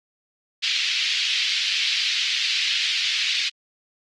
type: band-pass noise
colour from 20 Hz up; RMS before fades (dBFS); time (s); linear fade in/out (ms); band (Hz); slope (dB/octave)
white; -23; 0.62-3.5; 20; 2300 to 4400; 24
effects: low-pass 7000 Hz 12 dB/octave + Opus 24 kbps